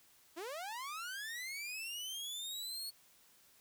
sawtooth linear sweep, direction up, 306.7 to 4403 Hz, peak -38 dBFS, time 0.36-2.91 s, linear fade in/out 20 ms, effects white hiss -66 dBFS RMS until 3.6 s

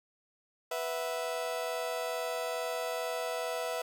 35% pulse chord, B suspended fourth, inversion none, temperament just, 493.9 / 658.5 / 740.8 Hz, B4 / E5 / F#5, 0 / -2 / +2 cents, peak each -35 / -34 / -40 dBFS, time 0.71-3.82 s, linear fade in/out 5 ms, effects none

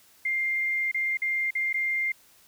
sine tone with dropouts, 2106 Hz, C7, 11 cents sharp, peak -24 dBFS, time 0.25-2.12 s, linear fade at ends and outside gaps 5 ms, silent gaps 0.915-0.944 / 1.172-1.218 / 1.507-1.551 / 1.729-1.741 s, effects white hiss -58 dBFS RMS until 2.47 s

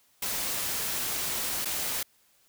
white noise with dropouts, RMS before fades -31 dBFS, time 0.22-2.03 s, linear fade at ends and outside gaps 5 ms, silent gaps 1.648-1.655 s, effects white hiss -65 dBFS RMS until 2.48 s

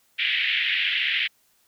white band-pass noise, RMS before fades -24 dBFS, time 0.18-1.28 s, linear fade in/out 20 ms, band 1800 to 3300 Hz, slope 48 dB/octave, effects white hiss -64 dBFS RMS until 1.67 s

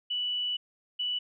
sine tone bursts at uneven times, 2960 Hz, F#7, in tune, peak -28 dBFS, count 2, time 0.1-0.57 / 0.99-1.19 s, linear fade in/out 10 ms, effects none

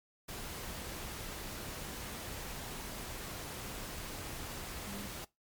sine tone in noise, 200.2 Hz, G3, 37 cents sharp, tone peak -45 dBFS, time 4.86-5.08 s, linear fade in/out 10 ms, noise pink, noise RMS -43 dBFS, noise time 0.28-5.25 s, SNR -5 dB, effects noise-tail reverb RT60 0.2 s tail -21 dB re dry + MP3 96 kbps

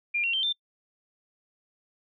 sine tone with pitch steps, 2400 / 2741 / 3130 / 3575 Hz, D7 / F7 / G7 / A7, +37 / -33 / -3 / +27 cents, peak -24 dBFS, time 0.14-0.528 s, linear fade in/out 10 ms, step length 97 ms, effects noise-tail reverb RT60 0.1 s tail -26 dB re dry

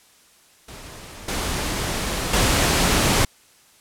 pink noise with level steps, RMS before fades -39 / -25 / -18 dBFS, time 0.68-3.25 s, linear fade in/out 5 ms, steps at 1.28 / 2.33 s, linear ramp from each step 5 ms, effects white hiss -54 dBFS RMS until 3.8 s + low-pass 11000 Hz 12 dB/octave

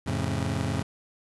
25% pulse chord, F augmented, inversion none, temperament just, 87.31 / 109.13 / 136.42 Hz, F2 / A2 / C#3, 0 / -14 / -27 cents, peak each -27 dBFS, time 0.06-0.83 s, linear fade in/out 10 ms, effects resampled to 24000 Hz + 9-bit

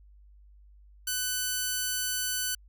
5% pulse tone, 1500 Hz, F#6, 23 cents sharp, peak -17 dBFS, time 1.07-2.55 s, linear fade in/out 5 ms, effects added 50 Hz sine -52 dBFS peak until 2.68 s

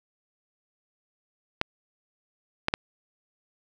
clicks, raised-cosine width 0.3 ms, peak -7 dBFS, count 3, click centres 1.614 / 2.684 / 2.739 s, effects none

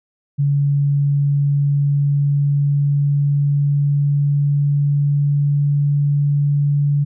sine tone with pitch glide, 142.1 to 143.92 Hz, C#3 to D3, +43 to -35 cents, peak -13 dBFS, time 0.38-7.05 s, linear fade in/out 20 ms, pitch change +22 cents, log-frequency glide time 0.5-5.89 s, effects none

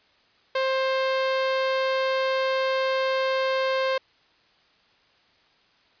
sawtooth tone, 528 Hz, C5, 16 cents sharp, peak -18 dBFS, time 0.55-3.98 s, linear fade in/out 5 ms, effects white hiss -61 dBFS RMS until 6 s + resampled to 11025 Hz

